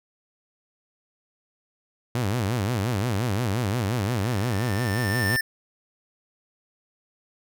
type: tone with vibrato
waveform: sawtooth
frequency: 110 Hz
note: A2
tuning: in tune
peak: -19 dBFS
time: 2.15-5.36 s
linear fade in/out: 0 ms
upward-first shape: sine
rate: 5.7 Hz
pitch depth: 250 cents each way
type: tone with exponential growth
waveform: square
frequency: 1786 Hz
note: A6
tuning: 25 cents sharp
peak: -22 dBFS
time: 3.66-5.41 s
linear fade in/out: 5 ms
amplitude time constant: 380 ms
effects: none